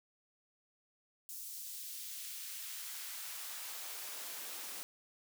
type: noise with high-pass filter sweep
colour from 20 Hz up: white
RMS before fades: -45 dBFS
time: 1.29-4.83 s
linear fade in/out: 0 ms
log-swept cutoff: 6600 to 220 Hz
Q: 0.71
effects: none